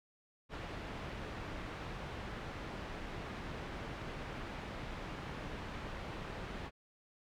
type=low-pass noise; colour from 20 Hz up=pink; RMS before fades=-44 dBFS; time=0.49-6.71 s; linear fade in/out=50 ms; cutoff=2600 Hz; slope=12 dB/octave; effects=none